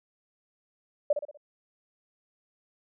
sine tone with echo, 587.3 Hz, D5, in tune, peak -19 dBFS, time 1.1-1.13 s, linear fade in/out 5 ms, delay 61 ms, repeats 4, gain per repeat -7 dB, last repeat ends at 1.374 s, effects none

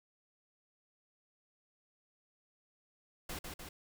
pink noise with echo, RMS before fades -42 dBFS, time 3.29-3.39 s, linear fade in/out 5 ms, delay 150 ms, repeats 2, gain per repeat -3 dB, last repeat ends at 3.69 s, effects none

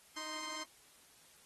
10% pulse tone pair together, 311.1 / 1046.5 Hz, D#4 / C6, 0 / 0 cents, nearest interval octave + major sixth, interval 2100 cents, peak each -38 / -34 dBFS, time 0.16-0.64 s, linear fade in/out 10 ms, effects white hiss -63 dBFS RMS until 1.45 s + AAC 32 kbps

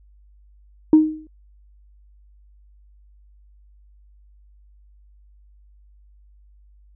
sine tone with exponential decay, 311.1 Hz, D#4, in tune, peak -4 dBFS, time 0.93-1.27 s, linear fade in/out 2 ms, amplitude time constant 72 ms, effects tanh soft clip ceiling -4 dBFS + added 50 Hz sine -49 dBFS peak until 6.95 s

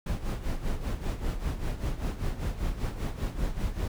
brown noise with tremolo, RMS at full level -28 dBFS, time 0.06-3.88 s, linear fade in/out 5 ms, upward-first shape sine, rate 5.1 Hz, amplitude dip 70%, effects none

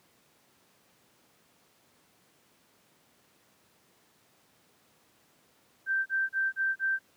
sine tone bursts, 1565 Hz, G6, 3 cents flat, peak -25 dBFS, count 5, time 5.86-6.992 s, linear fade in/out 50 ms, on 200 ms, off 33 ms, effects pink hiss -65 dBFS RMS until 7.16 s + high-pass 150 Hz 12 dB/octave

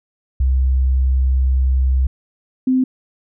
sine tone pair in turn, 65.1 / 258 Hz, C2 / C4, -8 / -24 cents, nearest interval 2 octaves, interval 2384 cents, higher second, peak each -12 dBFS, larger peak neither, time 0.4-2.07 / 2.67-2.84 s, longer first, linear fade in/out 5 ms, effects none

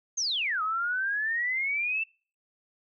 sine exponential two-way sweep, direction down then up, 6610 to 1251 to 2683 Hz, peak -26 dBFS, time 0.17-2.04 s, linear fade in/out 10 ms, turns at 0.62 s, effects noise-tail reverb RT60 0.4 s tail -26 dB re dry

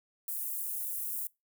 white high-pass noise, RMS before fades -36 dBFS, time 0.28-1.27 s, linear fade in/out 2 ms, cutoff 10000 Hz, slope 24 dB/octave, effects noise-tail reverb RT60 0.2 s tail -22 dB re dry

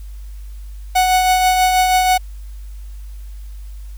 45% pulse tone with tremolo, 740 Hz, F#5, in tune, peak -10 dBFS, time 0.95-2.18 s, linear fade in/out 10 ms, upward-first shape triangle, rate 6.2 Hz, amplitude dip 40%, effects added 50 Hz sine -29 dBFS peak until 3.97 s + white hiss -52 dBFS RMS until 3.97 s

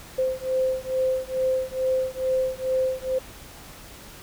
sine beating tone pair, 518 / 520.3 Hz, C5 / C5, -17 / -10 cents, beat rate 2.3 Hz, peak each -25 dBFS, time 0.18-3.19 s, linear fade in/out 10 ms, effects added 50 Hz sine -52 dBFS peak until 4.22 s + pink hiss -44 dBFS RMS until 4.22 s

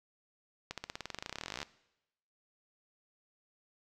accelerating click train, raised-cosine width 0.2 ms, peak -21 dBFS, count 29, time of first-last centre 0.71-1.629 s, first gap 67 ms, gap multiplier 0.94, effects noise-tail reverb RT60 0.9 s tail -19 dB re dry

